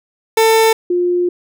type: tone pair in turn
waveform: 30% pulse / sine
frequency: 446.3 / 354.2 Hz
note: A4 / F4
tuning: +25 / +24 cents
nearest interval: major third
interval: 401 cents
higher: first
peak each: -6 / -12 dBFS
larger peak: first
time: 0.37-0.73 / 0.9-1.29 s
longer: second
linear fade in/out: 5 ms
effects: none